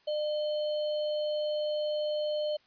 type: tone with sample-and-hold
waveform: sine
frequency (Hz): 603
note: D5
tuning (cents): +46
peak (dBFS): -28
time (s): 0.07-2.57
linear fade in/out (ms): 10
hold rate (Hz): 3675
effects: white hiss -65 dBFS RMS until 2.66 s + resampled to 11025 Hz